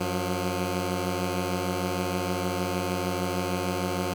10% pulse tone pair together, 92.5 / 178.49 Hz, F#2 / F3, 0 / +38 cents, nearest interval major seventh, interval 1138 cents, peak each -21 dBFS, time 0-4.14 s, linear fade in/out 10 ms, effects none

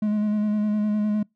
triangle tone with vibrato, 210.7 Hz, G#3, 25 cents sharp, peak -18 dBFS, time 0.02-1.23 s, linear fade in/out 5 ms, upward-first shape square, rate 9.8 Hz, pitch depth 18 cents each way, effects noise-tail reverb RT60 0.2 s tail -26 dB re dry

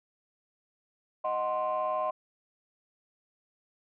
sine chord, C diminished, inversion first, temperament equal, 622.3 / 740 / 1046.5 Hz, Eb5 / Gb5 / C6, 0 / 0 / 0 cents, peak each -30 / -33 / -30 dBFS, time 1.24-2.11 s, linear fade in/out 10 ms, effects tanh soft clip ceiling -22 dBFS

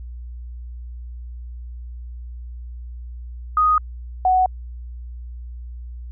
sine tone pair in turn, 1244.5 / 742.6 Hz, D#6 / F#5, 0 / +6 cents, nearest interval major sixth, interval 894 cents, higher first, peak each -13 dBFS, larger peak neither, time 3.57-3.78 / 4.25-4.46 s, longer neither, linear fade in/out 2 ms, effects added 60 Hz sine -31 dBFS peak until 6.11 s

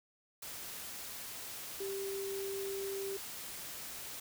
sine tone in noise, 392 Hz, G4, in tune, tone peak -37 dBFS, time 1.8-3.17 s, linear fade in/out 5 ms, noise white, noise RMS -45 dBFS, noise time 0.42-4.2 s, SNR +5 dB, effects none

